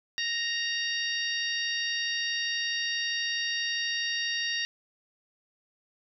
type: harmonic tone with a mistuned harmonic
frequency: 932.3 Hz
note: A#5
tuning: in tune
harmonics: 2 / 3 / 4 / 5 / 6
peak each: -32 / -34 / -35 / -36 / -37 dBFS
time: 0.18-4.65 s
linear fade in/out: 0 ms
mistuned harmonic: 5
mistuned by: -16 cents
effects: none